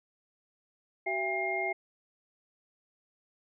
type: tone cluster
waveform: sine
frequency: 378.7 / 672 / 805 / 2125 Hz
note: F#4 / E5 / G5 / C7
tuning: +40 / +33 / +46 / +26 cents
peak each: -36 / -35 / -37 / -32 dBFS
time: 1.06-1.73 s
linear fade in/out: 10 ms
effects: none